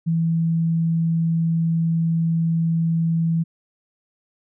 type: tone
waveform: sine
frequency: 164.8 Hz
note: E3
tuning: in tune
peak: -17 dBFS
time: 0.06-3.44 s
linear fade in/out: 20 ms
effects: none